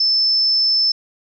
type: tone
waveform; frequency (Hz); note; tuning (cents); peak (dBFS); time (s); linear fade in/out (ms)
sine; 5274; E8; 0; -13; 0-0.92; 5
effects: none